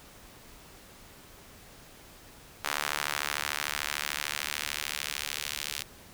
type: tone with high-pass filter sweep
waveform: sawtooth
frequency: 73.42 Hz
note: D2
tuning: in tune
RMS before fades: -34 dBFS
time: 2.64-5.83 s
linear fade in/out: 10 ms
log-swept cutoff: 1200 to 3000 Hz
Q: 0.97
effects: pink hiss -52 dBFS RMS until 6.13 s